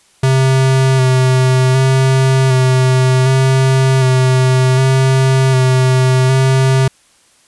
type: tone with vibrato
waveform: square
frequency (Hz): 130.81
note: C3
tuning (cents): 0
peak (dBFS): -9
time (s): 0.23-6.88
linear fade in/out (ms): 5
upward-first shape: square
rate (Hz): 0.66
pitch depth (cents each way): 20
effects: white hiss -51 dBFS RMS until 7.47 s + resampled to 24000 Hz